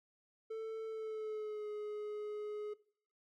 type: tone with pitch glide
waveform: triangle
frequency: 443.6 to 420.4 Hz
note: A4 to G#4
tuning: +14 to +21 cents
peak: -37 dBFS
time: 0.5-2.74 s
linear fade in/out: 10 ms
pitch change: -93 cents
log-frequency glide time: 0.87-1.69 s
effects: noise-tail reverb RT60 0.5 s tail -19 dB re dry